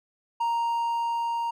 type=tone with level ramp; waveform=triangle; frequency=932.3 Hz; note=A#5; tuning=in tune; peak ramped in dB=-21 to -24 dBFS; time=0.4-1.51 s; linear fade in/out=10 ms; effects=none